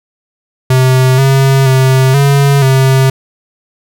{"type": "tone with pitch steps", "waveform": "square", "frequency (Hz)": [129.6, 135, 131.5, 140.3, 132.9], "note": ["C3", "C#3", "C3", "C#3", "C3"], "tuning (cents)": [-16, -45, 9, 21, 27], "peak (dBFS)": -6, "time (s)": [0.7, 3.1], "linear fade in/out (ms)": 5, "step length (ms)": 480, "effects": []}